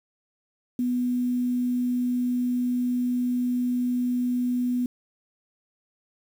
sine tone with quantisation, 246.9 Hz, B3, in tune, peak -22 dBFS, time 0.79-4.86 s, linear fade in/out 2 ms, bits 8, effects none

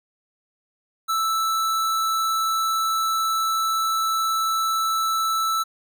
square tone, 1318.5 Hz, E6, in tune, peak -21 dBFS, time 1.08-5.64 s, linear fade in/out 20 ms, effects none

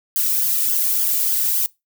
violet noise with flanger, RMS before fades -19 dBFS, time 0.16-1.66 s, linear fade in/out 0 ms, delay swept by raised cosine 0.61 to 1.71 ms, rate 3.5 Hz, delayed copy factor +0.9, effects noise-tail reverb RT60 0.2 s tail -22 dB re dry

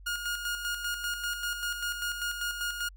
sawtooth tone with tremolo, 1429 Hz, F6, 39 cents sharp, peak -26 dBFS, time 0.06-2.89 s, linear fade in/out 10 ms, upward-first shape square, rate 5.1 Hz, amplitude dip 50%, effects added 47 Hz sine -47 dBFS peak until 2.96 s

